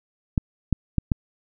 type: clicks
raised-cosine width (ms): 5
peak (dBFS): -7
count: 4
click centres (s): 0.378 / 0.727 / 0.983 / 1.118
effects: none